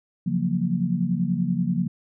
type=chord; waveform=sine; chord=Gb major seventh; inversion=second; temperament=equal; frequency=138.59 / 174.61 / 185 / 233.1 Hz; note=Db3 / F3 / Gb3 / Bb3; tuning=0 / 0 / 0 / 0 cents; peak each=-30 / -24 / -26 / -28 dBFS; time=0.26-1.88 s; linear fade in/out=10 ms; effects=none